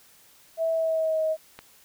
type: tone with pitch glide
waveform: sine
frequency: 653 to 631.9 Hz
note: E5 to D#5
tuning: -17 to +27 cents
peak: -22 dBFS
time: 0.57-1.37 s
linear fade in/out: 50 ms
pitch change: -56 cents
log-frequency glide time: 0.72-1.21 s
type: click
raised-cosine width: 0.3 ms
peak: -24 dBFS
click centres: 1.59 s
effects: white hiss -56 dBFS RMS until 1.84 s